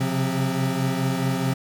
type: tone cluster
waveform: square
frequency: 130.6 / 135.3 / 177.8 / 263 Hz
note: C3 / C#3 / F3 / C4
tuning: -3 / -42 / +31 / +9 cents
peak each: -28 dBFS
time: 0-1.54 s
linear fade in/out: 10 ms
effects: none